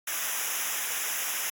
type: noise with comb filter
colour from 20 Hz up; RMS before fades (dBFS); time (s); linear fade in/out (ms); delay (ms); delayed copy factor
white; -31; 0.07-1.5; 5; 0.23; -1
effects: AAC 64 kbps